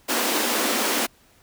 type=high-pass noise; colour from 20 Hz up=pink; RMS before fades=-23 dBFS; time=0.08-1.07 s; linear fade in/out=20 ms; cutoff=210 Hz; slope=96 dB/octave; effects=pink hiss -57 dBFS RMS until 1.42 s